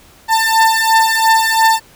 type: beating tone pair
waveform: 30% pulse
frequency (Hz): 892 / 894.9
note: A5 / A5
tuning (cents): +23 / +29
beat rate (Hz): 2.9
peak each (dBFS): -10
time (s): 0.28-1.8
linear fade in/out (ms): 50
effects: pink hiss -45 dBFS RMS until 1.95 s